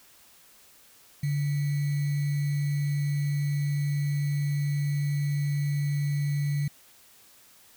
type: tone with sample-and-hold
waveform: sine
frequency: 144.4 Hz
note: D3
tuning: 29 cents flat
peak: -24 dBFS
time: 1.23-6.68 s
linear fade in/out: 5 ms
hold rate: 2100 Hz
effects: white hiss -56 dBFS RMS until 7.76 s